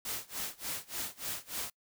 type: noise with tremolo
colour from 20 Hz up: white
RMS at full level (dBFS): -36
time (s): 0.05-1.7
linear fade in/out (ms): 2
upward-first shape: sine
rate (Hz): 3.4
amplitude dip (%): 95
effects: noise-tail reverb RT60 0.1 s tail -25 dB re dry